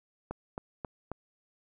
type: click train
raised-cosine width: 1 ms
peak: -22 dBFS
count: 4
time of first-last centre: 0.31-1.116 s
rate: 3.72 Hz
effects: none